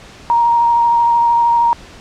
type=tone with vibrato; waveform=sine; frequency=939 Hz; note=A#5; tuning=12 cents sharp; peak=-9 dBFS; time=0.3-1.73 s; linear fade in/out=0 ms; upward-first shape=triangle; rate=13 Hz; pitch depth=16 cents each way; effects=pink hiss -38 dBFS RMS until 2 s + low-pass 6000 Hz 12 dB/octave